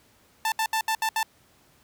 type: tone bursts at uneven times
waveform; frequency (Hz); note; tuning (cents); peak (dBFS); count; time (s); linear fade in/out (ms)
sawtooth; 886; A5; +12; -19; 6; 0.45-0.52 / 0.59-0.66 / 0.73-0.81 / 0.88-0.95 / 1.02-1.09 / 1.16-1.23; 2
effects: pink hiss -60 dBFS RMS until 1.83 s + high-pass 60 Hz 12 dB/octave